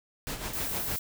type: noise with tremolo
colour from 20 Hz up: pink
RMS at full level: -34 dBFS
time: 0.27-0.96 s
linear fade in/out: 0 ms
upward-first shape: sine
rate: 6.5 Hz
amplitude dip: 60%
type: noise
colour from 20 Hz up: violet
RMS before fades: -34 dBFS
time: 0.53-0.99 s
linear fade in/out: 5 ms
effects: none

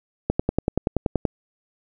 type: click train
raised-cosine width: 2 ms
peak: -6 dBFS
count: 11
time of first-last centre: 0.3-1.252 s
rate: 10.5 Hz
effects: none

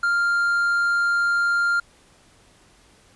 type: tone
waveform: triangle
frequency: 1396.9 Hz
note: F6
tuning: in tune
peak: -16 dBFS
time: 0.03-1.8 s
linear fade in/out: 5 ms
effects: pink hiss -55 dBFS RMS until 3.15 s + resampled to 24000 Hz

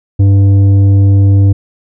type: tone with tanh clipping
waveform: sine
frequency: 98.7 Hz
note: G2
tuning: 12 cents sharp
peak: -5 dBFS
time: 0.19-1.53 s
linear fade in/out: 10 ms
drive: 8 dB
effects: none

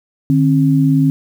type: tone pair together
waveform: sine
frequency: 151.1 / 269 Hz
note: D3 / C4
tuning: +50 / +48 cents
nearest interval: minor seventh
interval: 998 cents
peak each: -12 dBFS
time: 0.3-1.1 s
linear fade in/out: 0 ms
effects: 7-bit

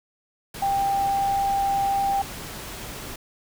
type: tone in noise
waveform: sine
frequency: 791 Hz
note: G5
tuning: 15 cents sharp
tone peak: -20 dBFS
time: 0.62-2.22 s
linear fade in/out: 5 ms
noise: pink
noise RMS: -36 dBFS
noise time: 0.54-3.16 s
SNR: +13 dB
effects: none

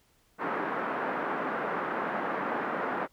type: band-pass noise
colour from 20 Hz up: white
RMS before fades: -32 dBFS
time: 0.38-3.08 s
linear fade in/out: 50 ms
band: 190 to 1500 Hz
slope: 24 dB/octave
effects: pink hiss -67 dBFS RMS until 3.12 s

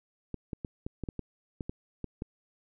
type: clicks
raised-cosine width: 3 ms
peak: -22 dBFS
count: 11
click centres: 0.343 / 0.532 / 0.648 / 0.865 / 1.037 / 1.088 / 1.193 / 1.608 / 1.695 / 2.043 / 2.221 s
effects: none

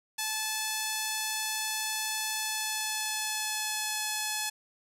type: tone with pitch glide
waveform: 5% pulse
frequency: 868 to 856.5 Hz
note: A5 to A5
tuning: -24 to -47 cents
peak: -18 dBFS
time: 0.18-4.5 s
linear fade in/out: 10 ms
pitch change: -23 cents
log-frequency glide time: 2.33-4.01 s
effects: none

